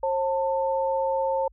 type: tone pair together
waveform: sine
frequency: 536.5 / 892 Hz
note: C5 / A5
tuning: +43 / +23 cents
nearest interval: major sixth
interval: 880 cents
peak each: -24 / -26 dBFS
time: 0.03-1.48 s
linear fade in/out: 5 ms
effects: added 50 Hz sine -52 dBFS peak until 1.52 s